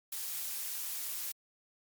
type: noise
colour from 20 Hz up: blue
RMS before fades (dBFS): -38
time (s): 0.12-1.32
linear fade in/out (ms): 5
effects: MP3 96 kbps